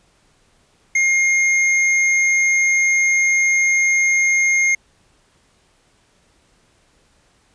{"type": "tone", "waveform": "square", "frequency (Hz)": 2131, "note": "C7", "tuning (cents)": 31, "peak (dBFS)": -14, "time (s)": [0.95, 4.75], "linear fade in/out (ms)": 5, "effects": ["pink hiss -58 dBFS RMS until 7.54 s", "resampled to 22050 Hz"]}